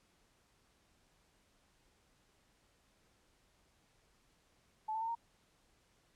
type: tone with pitch steps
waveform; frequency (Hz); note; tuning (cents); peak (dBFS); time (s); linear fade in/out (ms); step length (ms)
sine; 868 / 887.3 / 907 / 927.1; A5 / A5 / A#5 / A#5; -24 / +14 / -48 / -10; -35; 4.88-5.152; 10; 68
effects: pink hiss -72 dBFS RMS until 6.15 s + low-pass 10000 Hz 12 dB/octave